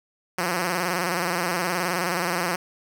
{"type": "tone with vibrato", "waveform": "5% pulse", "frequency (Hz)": 176.5, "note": "F3", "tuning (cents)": 19, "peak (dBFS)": -12, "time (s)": [0.38, 2.56], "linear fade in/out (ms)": 5, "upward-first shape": "square", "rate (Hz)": 19, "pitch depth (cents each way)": 72, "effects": []}